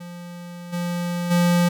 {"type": "tone with level steps", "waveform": "square", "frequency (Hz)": 174.6, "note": "F3", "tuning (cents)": 0, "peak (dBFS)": [-35, -24, -16], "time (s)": [0, 1.69], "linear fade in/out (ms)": 10, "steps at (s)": [0.72, 1.3], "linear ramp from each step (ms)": 20, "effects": []}